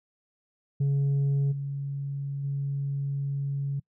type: tone with level steps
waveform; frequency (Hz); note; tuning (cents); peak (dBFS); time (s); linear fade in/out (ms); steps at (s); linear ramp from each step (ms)
sine; 139.7; C#3; +14; -19 / -29 / -26; 0.8-3.8; 10; 1.51 / 2.43; 20
effects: noise-tail reverb RT60 0.1 s tail -26 dB re dry + tanh soft clip ceiling -21 dBFS